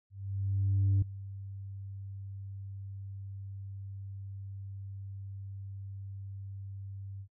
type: tone with ADSR envelope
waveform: sine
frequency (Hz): 98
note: G2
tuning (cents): 0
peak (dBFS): -21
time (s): 0.1-7.28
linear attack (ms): 920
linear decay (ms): 5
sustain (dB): -19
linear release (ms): 74
effects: noise-tail reverb RT60 0.1 s tail -22 dB re dry + tanh soft clip ceiling -22 dBFS